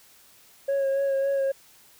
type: tone with vibrato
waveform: sine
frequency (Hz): 548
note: C#5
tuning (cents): -20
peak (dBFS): -19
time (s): 0.68-1.52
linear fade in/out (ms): 10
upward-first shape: sine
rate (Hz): 3.6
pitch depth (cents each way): 22
effects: tanh soft clip ceiling -21 dBFS + white hiss -55 dBFS RMS until 1.99 s

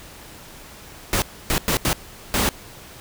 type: noise bursts at uneven times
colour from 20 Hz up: pink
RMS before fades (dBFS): -20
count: 5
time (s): 1.13-1.22 / 1.5-1.58 / 1.68-1.77 / 1.85-1.93 / 2.34-2.49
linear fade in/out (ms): 0
effects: pink hiss -42 dBFS RMS until 3 s

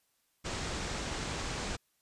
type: low-pass noise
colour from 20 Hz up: pink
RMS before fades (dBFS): -37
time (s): 0.44-1.77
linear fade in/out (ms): 20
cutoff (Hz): 8200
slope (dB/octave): 48
effects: white hiss -75 dBFS RMS until 2.01 s + resampled to 32000 Hz

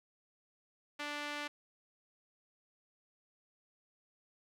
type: tone with band-pass filter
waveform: sawtooth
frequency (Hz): 293.3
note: D4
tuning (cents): -2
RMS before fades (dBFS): -41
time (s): 0.99-1.48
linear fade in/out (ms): 10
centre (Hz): 2300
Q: 0.92
effects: 11-bit

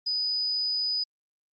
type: tone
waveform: sine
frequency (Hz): 4978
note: D#8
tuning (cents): 0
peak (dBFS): -25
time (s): 0.06-1.04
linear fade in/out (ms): 10
effects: Opus 24 kbps

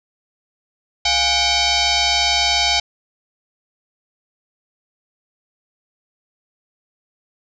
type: tone with frequency modulation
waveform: sine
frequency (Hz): 698.5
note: F5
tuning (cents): 0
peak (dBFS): -14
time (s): 1.05-2.8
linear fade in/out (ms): 5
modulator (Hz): 762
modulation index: 6.6
effects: none

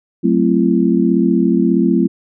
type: chord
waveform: sine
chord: F# half-diminished seventh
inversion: none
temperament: equal with one note detuned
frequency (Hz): 185 / 220 / 261.6 / 338.3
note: F#3 / A3 / C4 / E4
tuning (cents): 0 / 0 / 0 / +45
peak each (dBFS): -16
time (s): 0.23-2.08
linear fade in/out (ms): 20
effects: none

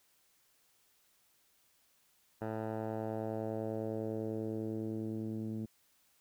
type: tone with low-pass filter sweep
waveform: 10% pulse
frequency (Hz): 110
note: A2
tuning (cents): 0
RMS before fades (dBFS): -38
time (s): 2.41-5.66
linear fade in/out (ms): 10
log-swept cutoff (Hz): 1100 to 240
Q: 1.7
effects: white hiss -71 dBFS RMS until 6.2 s

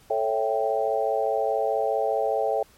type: chord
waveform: sine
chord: A dominant seventh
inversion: none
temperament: equal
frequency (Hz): 440 / 554.4 / 659.3 / 784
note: A4 / C#5 / E5 / G5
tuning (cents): 0 / 0 / 0 / 0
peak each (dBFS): -27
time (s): 0.1-2.63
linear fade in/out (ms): 5
effects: pink hiss -56 dBFS RMS until 2.77 s + MP3 64 kbps

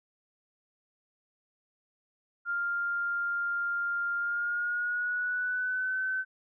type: tone with pitch glide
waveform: sine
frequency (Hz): 1399 to 1525.6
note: F6 to G6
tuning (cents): +3 to -47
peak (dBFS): -28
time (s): 2.45-6.25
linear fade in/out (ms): 50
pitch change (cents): +150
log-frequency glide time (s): 4.16-6.01
effects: none

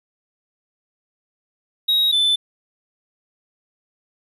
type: tone pair in turn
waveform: triangle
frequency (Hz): 3800 / 3518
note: A#7 / A7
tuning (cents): +33 / -1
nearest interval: minor second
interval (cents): 134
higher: first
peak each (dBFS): -13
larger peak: neither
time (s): 1.88-2.12 / 2.12-2.36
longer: neither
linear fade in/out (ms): 10
effects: resampled to 32000 Hz + 9-bit

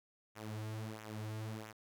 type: tone with flanger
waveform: sawtooth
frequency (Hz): 108.6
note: A2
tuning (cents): -22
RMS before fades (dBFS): -44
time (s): 0.35-1.73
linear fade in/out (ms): 20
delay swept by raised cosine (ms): 0.21 to 5.31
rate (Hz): 1.5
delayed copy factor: -0.75
effects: none

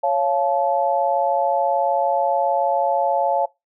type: chord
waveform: sine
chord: Db augmented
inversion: none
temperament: just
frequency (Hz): 554.4 / 693 / 866.2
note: Db5 / F5 / A5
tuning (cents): 0 / -14 / -27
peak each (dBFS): -21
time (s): 0.03-3.46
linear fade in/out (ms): 10
effects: noise-tail reverb RT60 0.2 s tail -22 dB re dry

